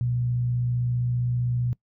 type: tone with frequency modulation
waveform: sine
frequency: 122.1 Hz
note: B2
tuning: 19 cents flat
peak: -22 dBFS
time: 0.01-1.73 s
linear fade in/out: 0 ms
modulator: 55.3 Hz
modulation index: 0.2
effects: noise-tail reverb RT60 0.1 s tail -22 dB re dry